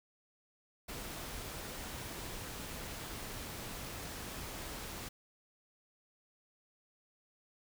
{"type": "noise", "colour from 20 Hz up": "pink", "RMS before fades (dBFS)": -44, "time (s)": [0.88, 5.09], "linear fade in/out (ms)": 10, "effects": []}